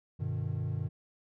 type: chord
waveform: triangle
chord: G augmented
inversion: none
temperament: equal with one note detuned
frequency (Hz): 98 / 123.47 / 152.19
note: G2 / B2 / D#3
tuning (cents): 0 / 0 / -38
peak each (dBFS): -33 / -33 / -34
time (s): 0.19-0.89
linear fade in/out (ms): 20
effects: tanh soft clip ceiling -20 dBFS